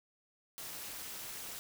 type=noise with amplitude modulation; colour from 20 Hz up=white; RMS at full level=-41 dBFS; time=0.58-1.59 s; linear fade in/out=0 ms; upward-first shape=sine; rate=244 Hz; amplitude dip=80%; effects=none